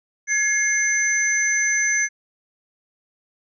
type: tone cluster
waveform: sine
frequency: 1683 / 2141 / 6120 Hz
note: G#6 / C7 / G8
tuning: +23 / +39 / -42 cents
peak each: -22 dBFS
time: 0.27-2.09 s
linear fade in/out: 50 ms
effects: none